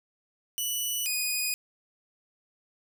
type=tone pair in turn; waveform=10% pulse; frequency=2960 / 2478 Hz; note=F#7 / D#7; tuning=0 / -8 cents; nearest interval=minor third; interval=308 cents; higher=first; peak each=-20 / -18 dBFS; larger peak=second; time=0.58-1.06 / 1.06-1.54 s; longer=neither; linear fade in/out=0 ms; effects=none